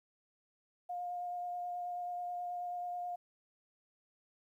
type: tone with vibrato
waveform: sine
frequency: 710 Hz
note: F5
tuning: 28 cents sharp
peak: -37 dBFS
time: 0.89-3.16 s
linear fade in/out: 10 ms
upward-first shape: sine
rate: 9.3 Hz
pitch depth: 11 cents each way
effects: 12-bit